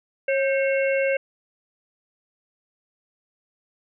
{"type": "harmonic tone with a mistuned harmonic", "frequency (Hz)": 544, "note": "C#5", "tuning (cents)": -33, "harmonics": [1, 3, 4, 5], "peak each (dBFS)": [-20, -30, -29, -31], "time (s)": [0.28, 1.17], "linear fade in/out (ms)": 5, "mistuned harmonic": 3, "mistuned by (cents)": -64, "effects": []}